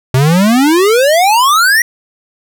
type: exponential sweep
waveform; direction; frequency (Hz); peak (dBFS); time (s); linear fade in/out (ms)
square; up; 125.2 to 1946; -7; 0.14-1.82; 2
effects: none